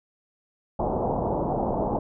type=low-pass noise; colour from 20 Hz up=white; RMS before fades=-26 dBFS; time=0.79-1.99 s; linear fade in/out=5 ms; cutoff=900 Hz; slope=48 dB/octave; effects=none